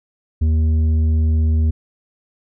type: tone with tanh clipping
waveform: triangle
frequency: 79 Hz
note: D#2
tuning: 27 cents sharp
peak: -14 dBFS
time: 0.41-1.71 s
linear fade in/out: 10 ms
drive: 11 dB
effects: none